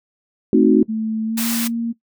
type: chord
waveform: sine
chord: A diminished seventh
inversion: none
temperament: equal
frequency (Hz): 220 / 261.6 / 311.1 / 370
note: A3 / C4 / Eb4 / Gb4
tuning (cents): 0 / 0 / 0 / 0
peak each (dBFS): -15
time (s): 0.53-0.83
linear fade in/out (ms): 2
type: tone with pitch glide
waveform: sine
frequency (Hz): 220 to 231.9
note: A3 to A#3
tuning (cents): 0 to -9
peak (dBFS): -19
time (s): 0.88-1.93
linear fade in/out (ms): 20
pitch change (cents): +91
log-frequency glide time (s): 1.25-1.46
type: high-pass noise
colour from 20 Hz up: white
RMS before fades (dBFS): -24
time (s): 1.37-1.68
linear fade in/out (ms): 10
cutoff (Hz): 750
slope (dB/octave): 12
effects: noise-tail reverb RT60 0.1 s tail -17 dB re dry